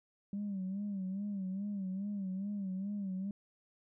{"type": "tone with vibrato", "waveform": "sine", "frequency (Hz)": 196, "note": "G3", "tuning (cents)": 0, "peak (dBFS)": -34, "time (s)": [0.33, 3.31], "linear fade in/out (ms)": 2, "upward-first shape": "sine", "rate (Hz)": 2.4, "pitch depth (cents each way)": 92, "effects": ["tanh soft clip ceiling -32 dBFS"]}